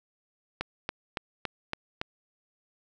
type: click train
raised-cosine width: 0.3 ms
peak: -14 dBFS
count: 6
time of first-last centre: 0.61-2.014 s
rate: 3.56 Hz
effects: none